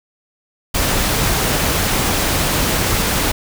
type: noise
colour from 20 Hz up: pink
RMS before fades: -17 dBFS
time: 0.74-3.32 s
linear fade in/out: 10 ms
effects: none